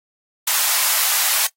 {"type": "high-pass noise", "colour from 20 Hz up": "white", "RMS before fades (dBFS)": -18, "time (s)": [0.47, 1.47], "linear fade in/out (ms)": 5, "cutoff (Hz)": 710, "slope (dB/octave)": 24, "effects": ["noise-tail reverb RT60 0.1 s tail -21 dB re dry", "AAC 48 kbps"]}